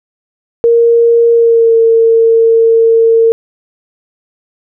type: tone with pitch glide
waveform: sine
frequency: 466.4 to 455 Hz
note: A#4 to A#4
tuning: +1 to -42 cents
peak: -4 dBFS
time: 0.64-3.32 s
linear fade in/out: 0 ms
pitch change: -43 cents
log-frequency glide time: 1.32-1.76 s
effects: none